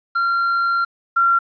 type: tone pair in turn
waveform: triangle / sine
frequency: 1378 / 1372.2 Hz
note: F6 / F6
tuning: -24 / -31 cents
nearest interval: unison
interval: 7 cents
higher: first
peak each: -14 / -12 dBFS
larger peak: second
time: 0.15-0.85 / 1.16-1.39 s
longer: first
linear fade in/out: 10 ms
effects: resampled to 11025 Hz + 9-bit